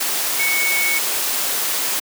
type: tone in noise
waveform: sine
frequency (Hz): 2217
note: C#7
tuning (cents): 0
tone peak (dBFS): -18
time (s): 0.39-0.99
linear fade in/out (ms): 10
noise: white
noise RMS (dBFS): -21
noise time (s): 0-2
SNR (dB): 0
effects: high-pass 300 Hz 12 dB/octave